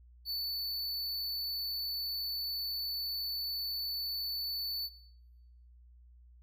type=tone; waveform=square; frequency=4483 Hz; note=C#8; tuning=19 cents sharp; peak=-34 dBFS; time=0.25-4.9 s; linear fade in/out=50 ms; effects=noise-tail reverb RT60 1.0 s tail -21 dB re dry + added 60 Hz sine -55 dBFS peak until 6.42 s